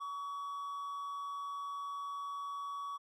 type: tone with amplitude modulation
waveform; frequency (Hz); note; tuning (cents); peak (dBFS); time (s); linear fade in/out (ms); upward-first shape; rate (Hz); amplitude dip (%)
triangle; 1130; C#6; +33; -35; 0-2.98; 20; sine; 160; 40
effects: none